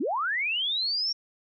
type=linear sweep; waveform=sine; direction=up; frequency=211 to 5580 Hz; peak=-25 dBFS; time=0-1.13 s; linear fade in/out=10 ms; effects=none